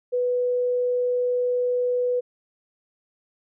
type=tone; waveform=sine; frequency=493.9 Hz; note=B4; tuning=in tune; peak=-20 dBFS; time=0.12-2.21 s; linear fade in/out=20 ms; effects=none